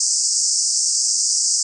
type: band-pass noise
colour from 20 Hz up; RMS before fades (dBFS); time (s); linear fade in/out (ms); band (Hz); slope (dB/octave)
pink; -19; 0-1.63; 5; 4900 to 8500; 96
effects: none